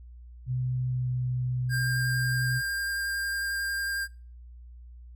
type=tone with pitch glide; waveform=sine; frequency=126.8 to 125.71 Hz; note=B2 to B2; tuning=+46 to +31 cents; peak=-26 dBFS; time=0.46-2.62 s; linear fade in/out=50 ms; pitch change=-15 cents; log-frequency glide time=0.87-1.08 s
type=tone with vibrato; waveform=square; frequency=1600 Hz; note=G6; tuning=35 cents sharp; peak=-29 dBFS; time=1.69-4.08 s; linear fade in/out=50 ms; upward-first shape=square; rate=11 Hz; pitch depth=9 cents each way
effects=noise-tail reverb RT60 0.4 s tail -26 dB re dry + added 60 Hz sine -44 dBFS peak until 5.15 s